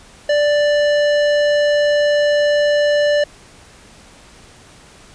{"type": "tone with hard clipping", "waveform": "triangle", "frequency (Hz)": 587.3, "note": "D5", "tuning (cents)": 0, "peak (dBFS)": -14, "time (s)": [0.29, 3.24], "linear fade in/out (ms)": 5, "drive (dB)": 18, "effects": ["pink hiss -44 dBFS RMS until 5.14 s", "resampled to 22050 Hz"]}